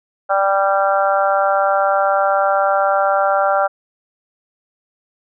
harmonic tone, 196 Hz, G3, in tune, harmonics 3 / 4 / 5 / 6 / 7 / 8, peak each -17 / -17 / -28 / -25 / -19 / -29 dBFS, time 0.29-3.68 s, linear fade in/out 20 ms, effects none

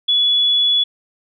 sine tone, 3409 Hz, G#7, 45 cents sharp, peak -12 dBFS, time 0.08-0.84 s, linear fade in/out 10 ms, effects none

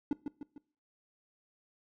triangle tone with echo, 290 Hz, D4, 22 cents flat, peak -25 dBFS, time 0.11-0.13 s, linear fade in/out 2 ms, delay 150 ms, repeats 3, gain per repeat -6 dB, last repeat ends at 0.58 s, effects noise-tail reverb RT60 0.4 s tail -20 dB re dry

